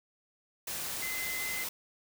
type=tone in noise; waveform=sine; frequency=2051 Hz; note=C7; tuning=35 cents flat; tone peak=-36 dBFS; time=1.02-1.64 s; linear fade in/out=5 ms; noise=white; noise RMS=-37 dBFS; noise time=0.67-1.69 s; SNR=-2 dB; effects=none